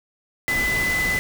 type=tone in noise; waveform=sine; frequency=2009 Hz; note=B6; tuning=29 cents sharp; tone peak=-20 dBFS; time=0.48-1.19 s; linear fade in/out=0 ms; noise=pink; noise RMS=-28 dBFS; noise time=0.48-1.19 s; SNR=+5 dB; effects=none